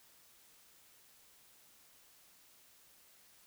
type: silence
effects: white hiss -64 dBFS RMS until 3.46 s